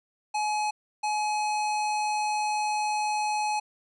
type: tone pair in turn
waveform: square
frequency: 846 / 846 Hz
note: G#5 / G#5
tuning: +32 / +32 cents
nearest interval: unison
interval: 0 cents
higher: neither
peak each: -26 dBFS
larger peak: neither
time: 0.34-0.71 / 1.03-3.6 s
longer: second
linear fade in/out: 10 ms
effects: resampled to 22050 Hz